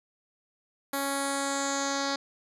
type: tone with low-pass filter sweep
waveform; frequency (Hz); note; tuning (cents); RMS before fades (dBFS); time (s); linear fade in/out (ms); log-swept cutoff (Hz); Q
10% pulse; 277.2; C#4; 0; -30; 0.93-2.16; 5; 12000 to 5200; 4
effects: none